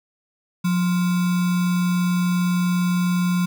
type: tone with sample-and-hold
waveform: sine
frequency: 178.6 Hz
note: F3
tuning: 39 cents sharp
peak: -17 dBFS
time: 0.64-3.46 s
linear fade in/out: 10 ms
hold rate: 1225 Hz
effects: none